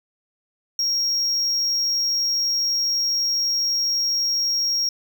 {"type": "tone", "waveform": "triangle", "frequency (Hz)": 5588, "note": "F8", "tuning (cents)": 0, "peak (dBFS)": -18, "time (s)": [0.79, 4.89], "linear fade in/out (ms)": 2, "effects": []}